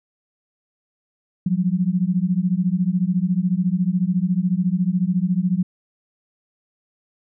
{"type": "beating tone pair", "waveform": "sine", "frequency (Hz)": [174.61, 188.61], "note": ["F3", "F#3"], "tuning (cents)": [0, 33], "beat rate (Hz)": 14, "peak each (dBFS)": -20, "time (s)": [1.46, 5.63], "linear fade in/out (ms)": 5, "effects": []}